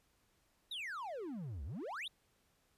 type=exponential two-way sweep; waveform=triangle; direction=down then up; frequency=3951 to 63.2 to 3951 Hz; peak=-39 dBFS; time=0.71-2.08 s; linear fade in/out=5 ms; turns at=1.64 s; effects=pink hiss -75 dBFS RMS until 2.77 s + resampled to 32000 Hz